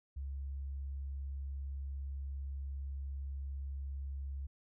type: tone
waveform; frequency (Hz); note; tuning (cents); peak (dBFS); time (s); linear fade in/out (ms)
sine; 68.7; C#2; -15; -38; 0.16-4.47; 10
effects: none